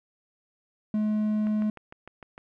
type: tone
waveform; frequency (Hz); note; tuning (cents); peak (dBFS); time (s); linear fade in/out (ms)
triangle; 213.1; G#3; +45; -21; 0.94-1.7; 2
type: click train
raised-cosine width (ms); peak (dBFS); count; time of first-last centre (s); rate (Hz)
0.5; -28; 7; 1.47-2.379; 6.6
effects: none